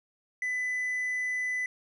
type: tone with hard clipping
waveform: sine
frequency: 2000 Hz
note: B6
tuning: 21 cents sharp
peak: -29 dBFS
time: 0.42-1.66 s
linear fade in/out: 2 ms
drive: 2 dB
effects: none